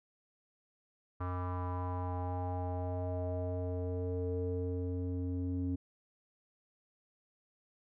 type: tone with low-pass filter sweep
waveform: square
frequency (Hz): 90.2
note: F#2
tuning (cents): -44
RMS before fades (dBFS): -36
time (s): 1.2-5.76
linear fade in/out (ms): 10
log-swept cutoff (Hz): 1200 to 300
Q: 4.8
effects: none